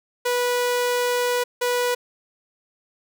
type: tone bursts at uneven times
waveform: sawtooth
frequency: 490 Hz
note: B4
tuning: 14 cents flat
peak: -16 dBFS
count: 2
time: 0.25-1.44 / 1.61-1.95 s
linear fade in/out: 10 ms
effects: none